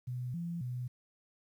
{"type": "tone with pitch steps", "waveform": "sine", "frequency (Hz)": [124.8, 170.8, 124.5], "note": ["B2", "F3", "B2"], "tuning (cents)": [19, -38, 14], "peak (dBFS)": -35, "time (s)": [0.07, 0.88], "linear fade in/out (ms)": 10, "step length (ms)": 270, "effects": ["11-bit"]}